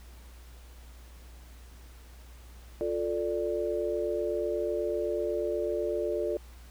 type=chord; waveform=sine; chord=D minor; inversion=first; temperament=just; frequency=352.4 / 440.5 / 587.3 Hz; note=F4 / A4 / D5; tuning=+16 / +2 / 0 cents; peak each=-32 dBFS; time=2.81-6.37 s; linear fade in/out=0 ms; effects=added 60 Hz sine -47 dBFS peak until 6.7 s + pink hiss -57 dBFS RMS until 6.7 s

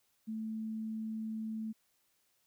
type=tone; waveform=sine; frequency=220 Hz; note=A3; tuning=in tune; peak=-36 dBFS; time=0.27-1.73 s; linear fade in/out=20 ms; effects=white hiss -75 dBFS RMS until 2.46 s

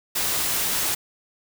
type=noise; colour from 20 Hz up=white; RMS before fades=-24 dBFS; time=0.15-0.95 s; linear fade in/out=10 ms; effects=none

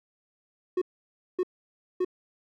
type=tone bursts; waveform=triangle; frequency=365.1 Hz; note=F#4; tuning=23 cents flat; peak=-21 dBFS; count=3; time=0.77-2.048 s; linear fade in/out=5 ms; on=46 ms; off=570 ms; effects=none

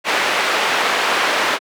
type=low-pass noise; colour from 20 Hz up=white; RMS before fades=-17 dBFS; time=0.04-1.59 s; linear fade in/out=50 ms; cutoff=2300 Hz; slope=12 dB/octave; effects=high-pass 400 Hz 12 dB/octave

